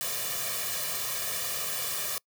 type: noise with comb filter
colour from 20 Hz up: white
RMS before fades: -32 dBFS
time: 0.01-2.18 s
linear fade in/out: 0 ms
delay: 1.7 ms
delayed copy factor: +0.9
effects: noise-tail reverb RT60 0.1 s tail -26 dB re dry + high-pass 100 Hz 12 dB/octave